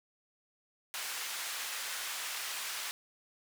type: band-pass noise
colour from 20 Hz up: pink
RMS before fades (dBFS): -39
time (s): 0.94-2.91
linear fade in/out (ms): 0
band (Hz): 1400 to 15000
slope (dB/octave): 12
effects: none